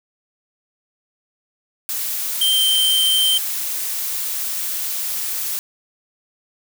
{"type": "noise", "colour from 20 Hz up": "blue", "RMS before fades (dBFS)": -24, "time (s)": [1.89, 5.59], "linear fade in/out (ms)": 0}
{"type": "tone with pitch glide", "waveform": "square", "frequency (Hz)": [3142, 3122], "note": ["G7", "G7"], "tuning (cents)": [3, -8], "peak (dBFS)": -15, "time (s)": [2.41, 3.38], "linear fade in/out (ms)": 5, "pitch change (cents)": -11, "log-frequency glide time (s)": [2.54, 2.65]}
{"effects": []}